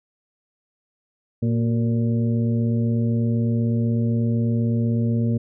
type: harmonic tone with a mistuned harmonic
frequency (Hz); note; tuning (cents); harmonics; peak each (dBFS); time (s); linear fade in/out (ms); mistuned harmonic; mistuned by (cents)
116; A#2; -8; 1 / 2 / 3 / 4 / 5; -20 / -22 / -35 / -33 / -38; 1.42-5.38; 10; 3; +82
effects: none